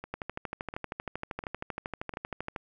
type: two click trains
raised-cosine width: 0.5 ms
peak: -24 / -19 dBFS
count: 4 / 32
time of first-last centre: 0.04-2.138 / 0.14-2.562 s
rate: 1.43 / 12.8 Hz
effects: none